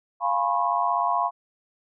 sine chord, C# dominant seventh, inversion first, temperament equal with one note detuned, 698.5 / 830.6 / 987.8 / 1084 Hz, E#5 / G#5 / B5 / C#6, 0 / 0 / 0 / -39 cents, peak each -26 / -29 / -25 / -26 dBFS, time 0.2-1.31 s, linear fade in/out 50 ms, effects none

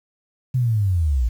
sine linear sweep, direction down, 130.81 to 54.3 Hz, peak -16 dBFS, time 0.54-1.29 s, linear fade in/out 10 ms, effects 8-bit

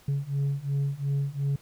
sine beating tone pair, 138.59 / 141.39 Hz, C#3 / C#3, 0 / +35 cents, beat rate 2.8 Hz, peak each -27 / -26 dBFS, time 0.08-1.56 s, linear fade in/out 5 ms, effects tanh soft clip ceiling -22 dBFS + pink hiss -57 dBFS RMS until 1.61 s

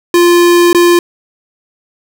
square tone with dropouts, 347.8 Hz, F4, 7 cents flat, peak -5 dBFS, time 0.14-0.99 s, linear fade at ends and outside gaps 2 ms, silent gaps 0.73-0.747 s, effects none

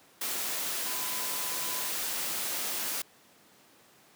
sine tone in noise, 1007 Hz, B5, 33 cents sharp, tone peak -44 dBFS, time 0.86-1.91 s, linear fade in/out 5 ms, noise white, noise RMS -33 dBFS, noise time 0.21-3.02 s, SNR -14 dB, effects pink hiss -59 dBFS RMS until 4.15 s + high-pass 200 Hz 12 dB/octave

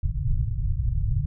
pink low-pass noise, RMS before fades -24 dBFS, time 0.03-1.26 s, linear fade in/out 5 ms, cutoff 150 Hz, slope 96 dB/octave, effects none

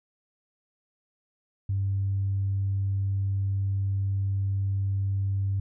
sine tone, 98 Hz, G2, in tune, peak -23 dBFS, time 1.69-5.6 s, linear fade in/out 5 ms, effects tanh soft clip ceiling -19 dBFS

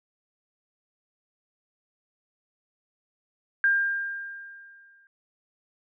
sine tone with exponential decay, 1600 Hz, G6, 35 cents sharp, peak -17 dBFS, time 3.64-5.07 s, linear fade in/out 1 ms, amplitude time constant 310 ms, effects none

